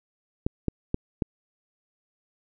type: clicks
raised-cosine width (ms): 3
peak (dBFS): -11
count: 4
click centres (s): 0.465 / 0.683 / 0.944 / 1.222
effects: none